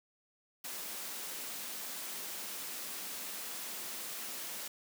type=high-pass noise; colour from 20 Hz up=white; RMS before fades=-42 dBFS; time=0.64-4.68 s; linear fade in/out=5 ms; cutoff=160 Hz; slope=48 dB/octave; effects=none